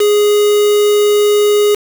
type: tone with quantisation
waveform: triangle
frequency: 415.3 Hz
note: G#4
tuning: in tune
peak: -6 dBFS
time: 0-1.75 s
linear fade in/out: 5 ms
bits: 3
effects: none